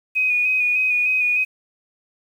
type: tone with vibrato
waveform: sine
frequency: 2489 Hz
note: D#7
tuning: in tune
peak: -16 dBFS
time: 0.15-1.45 s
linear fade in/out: 20 ms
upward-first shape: square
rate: 3.3 Hz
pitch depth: 21 cents each way
effects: 8-bit